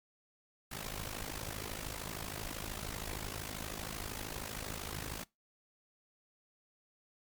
pink noise with amplitude modulation, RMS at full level -38 dBFS, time 0.71-5.24 s, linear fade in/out 10 ms, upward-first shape sine, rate 52.9 Hz, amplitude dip 85%, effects noise-tail reverb RT60 0.2 s tail -22 dB re dry + MP3 96 kbps

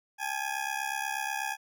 20% pulse ring-modulated tone, 830.6 Hz, G#5, in tune, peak -23 dBFS, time 0.18-1.57 s, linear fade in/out 50 ms, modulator 34.1 Hz, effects none

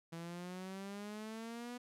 sawtooth exponential sweep, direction up, 164.81 to 246.9 Hz, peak -40 dBFS, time 0.12-1.78 s, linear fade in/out 10 ms, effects low-pass 12000 Hz 12 dB/octave

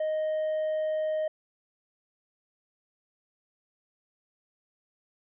sine tone with hard clipping, 622.3 Hz, D#5, in tune, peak -27 dBFS, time 0-1.28 s, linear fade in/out 5 ms, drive 2 dB, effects resampled to 8000 Hz

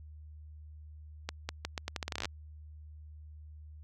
accelerating click train, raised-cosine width 0.2 ms, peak -17 dBFS, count 16, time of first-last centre 1.29-2.255 s, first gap 200 ms, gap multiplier 0.8, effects added 76 Hz sine -47 dBFS peak until 3.83 s

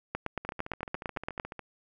two click trains, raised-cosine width 0.5 ms, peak -16 / -24 dBFS, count 12 / 17, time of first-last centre 0.15-1.399 / 0.45-1.593 s, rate 8.81 / 14 Hz, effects none

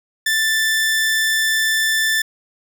sawtooth tone, 1766 Hz, A6, 6 cents sharp, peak -12 dBFS, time 0.26-2.22 s, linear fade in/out 5 ms, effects none

